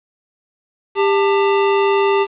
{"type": "tone pair together", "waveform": "square", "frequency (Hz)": [397.4, 890], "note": ["G4", "A5"], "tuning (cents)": [24, 20], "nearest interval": "octave + major second", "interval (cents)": 1396, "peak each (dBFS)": [-14, -20], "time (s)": [0.95, 2.27], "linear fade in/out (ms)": 50, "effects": ["resampled to 8000 Hz", "7-bit"]}